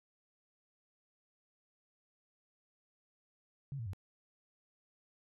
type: tone with pitch steps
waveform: sine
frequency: 138.59 / 114.54 / 94.66 Hz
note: C#3 / A#2 / F#2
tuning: 0 / -30 / +40 cents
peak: -38 dBFS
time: 3.72-3.933 s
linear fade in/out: 0 ms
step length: 71 ms
effects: none